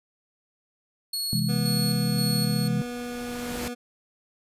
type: tone with tremolo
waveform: sawtooth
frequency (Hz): 4345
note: C#8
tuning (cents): -35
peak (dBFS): -24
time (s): 1.13-2.68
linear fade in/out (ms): 5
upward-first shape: square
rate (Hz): 1.9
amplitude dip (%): 45
type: chord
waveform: sine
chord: C augmented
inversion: none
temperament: equal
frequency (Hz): 130.81 / 164.81 / 207.7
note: C3 / E3 / G#3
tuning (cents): 0 / 0 / 0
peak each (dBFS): -27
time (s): 1.33-2.82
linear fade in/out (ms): 0
type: tone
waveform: 25% pulse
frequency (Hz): 242.9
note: B3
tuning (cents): -29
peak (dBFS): -28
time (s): 1.48-3.75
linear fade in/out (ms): 20
type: noise with exponential growth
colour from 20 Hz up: pink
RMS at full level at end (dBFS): -32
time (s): 2.07-3.68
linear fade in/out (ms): 1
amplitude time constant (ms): 350
effects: resampled to 32000 Hz